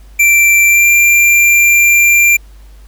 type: tone with pitch glide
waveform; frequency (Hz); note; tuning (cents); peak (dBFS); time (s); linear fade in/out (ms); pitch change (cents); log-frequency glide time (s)
square; 2349 to 2375; D7 to D7; 0 to +19; -6; 0.19-2.37; 10; +19; 0.67-0.88
effects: added 50 Hz sine -34 dBFS peak until 2.87 s + pink hiss -49 dBFS RMS until 2.87 s